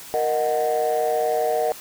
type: chord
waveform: sine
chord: D# minor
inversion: second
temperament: equal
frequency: 466.2 / 622.3 / 740 Hz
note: A#4 / D#5 / F#5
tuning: 0 / 0 / 0 cents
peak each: -22 dBFS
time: 0.14-1.72 s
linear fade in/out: 0 ms
effects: tanh soft clip ceiling -14 dBFS + white hiss -40 dBFS RMS until 1.8 s